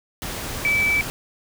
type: tone in noise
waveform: sine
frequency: 2310 Hz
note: D7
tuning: 29 cents flat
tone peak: -17 dBFS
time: 0.65-1.01 s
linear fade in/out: 0 ms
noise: pink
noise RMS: -30 dBFS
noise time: 0.22-1.1 s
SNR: +10 dB
effects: none